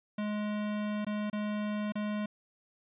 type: tone with dropouts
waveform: square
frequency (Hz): 209.7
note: G#3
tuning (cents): +17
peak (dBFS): -32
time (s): 0.18-2.26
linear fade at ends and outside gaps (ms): 5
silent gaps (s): 1.048-1.066 / 1.3-1.329 / 1.922-1.954
effects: resampled to 8000 Hz